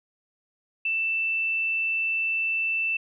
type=tone; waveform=sine; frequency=2660 Hz; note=E7; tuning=15 cents sharp; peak=-23 dBFS; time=0.85-2.97 s; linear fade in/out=5 ms; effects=none